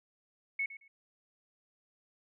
sine tone with echo, 2203 Hz, C#7, 11 cents flat, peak -30 dBFS, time 0.59-0.66 s, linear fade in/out 5 ms, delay 110 ms, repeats 2, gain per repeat -14 dB, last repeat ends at 0.88 s, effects none

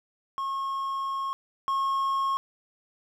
triangle tone pair in turn, 1086 / 1086 Hz, C#6 / C#6, -36 / -36 cents, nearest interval unison, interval 0 cents, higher neither, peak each -26 / -22 dBFS, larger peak second, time 0.38-1.33 / 1.68-2.37 s, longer first, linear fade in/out 0 ms, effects none

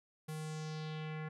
square tone with low-pass filter sweep, 155.56 Hz, D#3, in tune, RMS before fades -42 dBFS, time 0.28-1.29 s, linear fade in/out 10 ms, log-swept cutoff 12000 to 1800 Hz, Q 2.2, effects none

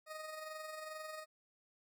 20% pulse tone with amplitude modulation, 623 Hz, D#5, 2 cents sharp, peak -38 dBFS, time 0.06-1.26 s, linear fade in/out 50 ms, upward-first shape sine, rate 22.4 Hz, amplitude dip 45%, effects none

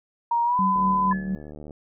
sine tone with pitch glide, 940 to 1007.5 Hz, A#5 to B5, +14 to +34 cents, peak -19 dBFS, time 0.31-1.13 s, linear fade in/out 5 ms, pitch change +120 cents, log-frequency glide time 0.44-0.59 s
sine tone with tremolo, 190.1 Hz, F#3, 47 cents sharp, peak -22 dBFS, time 0.59-1.35 s, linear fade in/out 0 ms, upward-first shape sine, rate 4.3 Hz, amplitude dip 60%
click train, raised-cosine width 2 ms, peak -27 dBFS, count 72, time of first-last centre 0.76-1.708 s, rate 74.9 Hz
sine tone with exponential decay, 1717 Hz, A6, 43 cents flat, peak -29 dBFS, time 1.11-1.52 s, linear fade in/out 5 ms, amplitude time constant 87 ms
effects none

